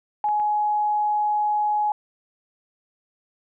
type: tone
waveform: sine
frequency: 840 Hz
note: G#5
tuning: 19 cents sharp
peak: -19 dBFS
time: 0.24-1.92 s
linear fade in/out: 2 ms
type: clicks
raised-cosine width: 0.5 ms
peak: -28 dBFS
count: 3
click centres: 0.242 / 0.288 / 0.399 s
effects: none